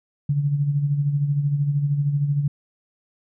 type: tone with tremolo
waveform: sine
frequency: 143.7 Hz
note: D3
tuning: 37 cents flat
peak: -16 dBFS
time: 0.29-2.48 s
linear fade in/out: 5 ms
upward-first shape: sine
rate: 13 Hz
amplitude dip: 55%
effects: none